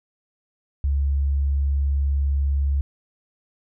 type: tone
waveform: sine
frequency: 69.8 Hz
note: C#2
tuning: 13 cents sharp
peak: -18 dBFS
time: 0.84-2.81 s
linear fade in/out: 0 ms
effects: none